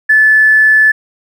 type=tone with tanh clipping; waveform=triangle; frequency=1738 Hz; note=A6; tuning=22 cents flat; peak=-4 dBFS; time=0.09-0.92 s; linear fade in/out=10 ms; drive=2 dB; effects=none